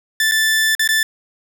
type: tone with dropouts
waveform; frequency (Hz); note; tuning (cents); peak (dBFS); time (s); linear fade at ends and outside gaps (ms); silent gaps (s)
sawtooth; 1760; A6; 0; -10; 0.2-1.03; 2; 0.313-0.319 / 0.751-0.794 / 0.876-0.889
effects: none